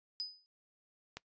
sine tone with exponential decay, 4994 Hz, D#8, 6 cents sharp, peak -33 dBFS, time 0.2-0.46 s, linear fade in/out 0 ms, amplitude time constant 55 ms
click, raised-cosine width 0.2 ms, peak -25 dBFS, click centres 1.17 s
effects noise-tail reverb RT60 0.1 s tail -21 dB re dry + resampled to 16000 Hz

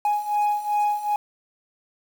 sine beating tone pair, 830.6 / 833.2 Hz, G#5 / G#5, 0 / +5 cents, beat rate 2.6 Hz, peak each -23 / -20 dBFS, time 0.05-1.16 s, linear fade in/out 2 ms, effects tanh soft clip ceiling -17 dBFS + 7-bit

